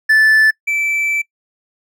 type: tone pair in turn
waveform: triangle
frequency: 1751 / 2323 Hz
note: A6 / D7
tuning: -9 / -20 cents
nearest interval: perfect fourth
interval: 489 cents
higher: second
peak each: -6 / -13 dBFS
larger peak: first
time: 0.09-0.51 / 0.67-1.22 s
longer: second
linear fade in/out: 10 ms
effects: noise-tail reverb RT60 0.1 s tail -23 dB re dry